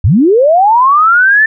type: linear sweep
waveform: sine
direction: up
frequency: 69.3 to 1790 Hz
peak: -4 dBFS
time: 0.04-1.46 s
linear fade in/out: 5 ms
effects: none